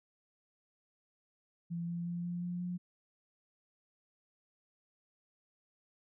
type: tone with pitch steps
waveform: sine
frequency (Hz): 170 / 171.58 / 173.17 / 174.78 / 176.4 / 178.04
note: F3 / F3 / F3 / F3 / F3 / F3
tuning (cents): -46 / -30 / -14 / +2 / +18 / +34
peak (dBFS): -35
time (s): 1.7-2.78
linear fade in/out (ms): 20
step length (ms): 180
effects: none